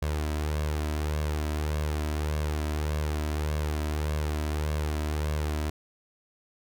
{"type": "tone with flanger", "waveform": "sawtooth", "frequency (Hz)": 75.7, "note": "D#2", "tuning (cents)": -47, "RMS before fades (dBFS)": -29, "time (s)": [0.02, 5.7], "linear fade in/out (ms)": 5, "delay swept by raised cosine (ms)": [1.8, 3.1], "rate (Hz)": 1.7, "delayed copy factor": 0.5, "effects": []}